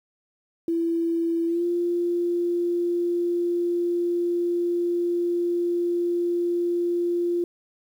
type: tone with pitch glide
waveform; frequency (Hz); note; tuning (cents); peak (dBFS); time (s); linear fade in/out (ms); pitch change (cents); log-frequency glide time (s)
sine; 334.2 to 347.4; E4 to F4; +24 to -9; -21; 0.68-7.44; 2; +67; 1.47-1.64
effects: 9-bit